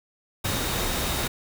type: tone in noise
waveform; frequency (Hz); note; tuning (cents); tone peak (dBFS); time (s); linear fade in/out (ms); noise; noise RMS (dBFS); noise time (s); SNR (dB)
sine; 3729; A#7; 0; -37; 0.44-1.28; 10; pink; -27; 0.44-1.28; -13
effects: none